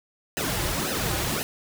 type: noise with flanger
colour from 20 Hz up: pink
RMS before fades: -27 dBFS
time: 0.37-1.43 s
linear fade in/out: 0 ms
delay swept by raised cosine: 0.87 to 4.47 ms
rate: 1.9 Hz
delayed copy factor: -1
effects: none